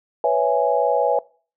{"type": "chord", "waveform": "sine", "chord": "C# minor seventh", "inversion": "third", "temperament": "equal", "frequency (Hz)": [493.9, 554.4, 659.3, 830.6], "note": ["B4", "C#5", "E5", "G#5"], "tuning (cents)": [0, 0, 0, 0], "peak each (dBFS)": -21, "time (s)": [0.24, 1.19], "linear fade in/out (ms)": 2, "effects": ["noise-tail reverb RT60 0.4 s tail -22 dB re dry"]}